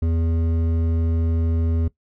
triangle tone with hard clipping, 82.41 Hz, E2, in tune, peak -20 dBFS, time 0.02-1.88 s, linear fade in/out 5 ms, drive 14 dB, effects noise-tail reverb RT60 0.1 s tail -18 dB re dry

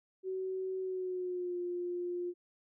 sine tone with pitch glide, 376.5 to 353.3 Hz, F#4 to F4, +30 to +20 cents, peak -34 dBFS, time 0.23-2.34 s, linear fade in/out 50 ms, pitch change -110 cents, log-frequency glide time 0.8-1.58 s, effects none

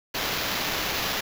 white noise with sample-and-hold, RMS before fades -28 dBFS, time 0.14-1.21 s, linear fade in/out 10 ms, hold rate 8820 Hz, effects none

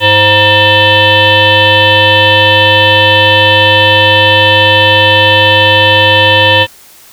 sine tone with frequency modulation, 1793 Hz, A6, 32 cents sharp, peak -3 dBFS, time 0-6.67 s, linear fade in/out 50 ms, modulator 423 Hz, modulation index 3.9, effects white hiss -38 dBFS RMS until 7.12 s

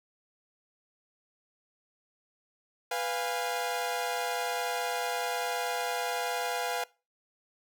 sawtooth chord, F diminished, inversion second, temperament equal with one note detuned, 493.9 / 698.5 / 819.6 Hz, Cb5 / F5 / Ab5, 0 / 0 / -23 cents, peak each -31 / -30 / -31 dBFS, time 2.91-6.84 s, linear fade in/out 5 ms, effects noise-tail reverb RT60 0.3 s tail -22 dB re dry

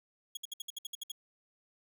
sawtooth tone bursts, 3322 Hz, G#7, in tune, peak -34 dBFS, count 10, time 0.35-1.118 s, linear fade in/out 5 ms, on 21 ms, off 62 ms, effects none

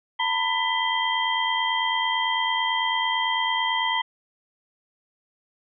sine tone cluster, 905 / 994 / 1996 / 3170 Hz, A5 / B5 / B6 / G7, +48 / +11 / +18 / +19 cents, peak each -27 dBFS, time 0.19-4.02 s, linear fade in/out 10 ms, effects none

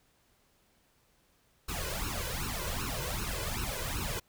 pink noise with flanger, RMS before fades -35 dBFS, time 1.68-4.2 s, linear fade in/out 10 ms, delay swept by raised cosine 0.73 to 2.03 ms, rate 2.6 Hz, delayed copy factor +0.95, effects pink hiss -69 dBFS RMS until 4.28 s

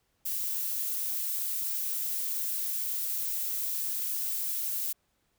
violet noise, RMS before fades -32 dBFS, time 0.25-4.93 s, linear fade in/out 10 ms, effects pink hiss -74 dBFS RMS until 5.38 s

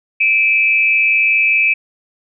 sine tone pair together, 2349 / 2574 Hz, D7 / E7, 0 / -42 cents, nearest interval major second, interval 158 cents, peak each -13 dBFS, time 0.2-1.74 s, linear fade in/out 10 ms, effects none

